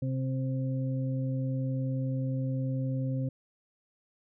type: harmonic tone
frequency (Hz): 131.3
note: C3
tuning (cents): +6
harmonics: 1 / 2 / 4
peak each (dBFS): -29 / -35 / -41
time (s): 0.02-3.29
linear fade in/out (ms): 5
effects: none